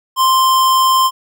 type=tone; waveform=square; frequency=1046.5 Hz; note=C6; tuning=in tune; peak=-10 dBFS; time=0.16-1.11 s; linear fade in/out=50 ms; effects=none